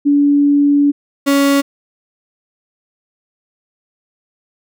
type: tone pair in turn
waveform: sine / 35% pulse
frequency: 286.8 / 279.6 Hz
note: D4 / C#4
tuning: -41 / +15 cents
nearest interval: unison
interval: 44 cents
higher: first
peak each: -8 dBFS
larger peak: neither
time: 0.05-0.92 / 1.26-1.62 s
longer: first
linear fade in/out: 20 ms
effects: none